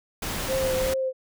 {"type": "noise", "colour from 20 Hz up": "pink", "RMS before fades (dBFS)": -30, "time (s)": [0.22, 0.94], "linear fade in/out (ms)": 5}
{"type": "tone with vibrato", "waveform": "sine", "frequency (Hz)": 523.3, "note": "C5", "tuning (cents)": 0, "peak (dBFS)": -23, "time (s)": [0.47, 1.13], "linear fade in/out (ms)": 50, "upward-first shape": "triangle", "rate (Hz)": 2.6, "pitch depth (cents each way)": 25}
{"effects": []}